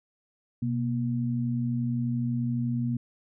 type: tone pair together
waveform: sine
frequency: 125.8 / 237.5 Hz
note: B2 / A#3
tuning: +32 / +33 cents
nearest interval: major seventh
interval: 1101 cents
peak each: -28 dBFS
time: 0.62-2.97 s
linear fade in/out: 5 ms
effects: none